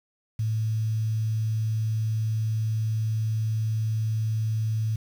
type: tone with quantisation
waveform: sine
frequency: 110 Hz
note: A2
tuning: in tune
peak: -23 dBFS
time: 0.39-4.96 s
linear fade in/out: 5 ms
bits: 8
effects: none